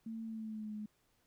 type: tone with pitch glide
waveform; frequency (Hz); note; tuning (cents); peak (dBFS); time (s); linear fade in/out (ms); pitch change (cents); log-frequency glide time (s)
sine; 224.5 to 211.9; A3 to G#3; +35 to +35; -40; 0.06-0.86; 5; -100; 0.25-0.74
effects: pink hiss -75 dBFS RMS until 1.26 s